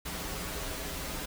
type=noise with comb filter; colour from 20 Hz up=pink; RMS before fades=-37 dBFS; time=0.05-1.26 s; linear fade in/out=10 ms; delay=8.5 ms; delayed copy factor=-0.75; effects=none